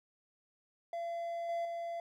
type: tone with level steps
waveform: triangle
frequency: 680 Hz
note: F5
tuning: 46 cents flat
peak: -34 / -31 / -35 dBFS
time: 0.93-2 s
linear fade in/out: 2 ms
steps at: 1.49 / 1.65 s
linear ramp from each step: 2 ms
effects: none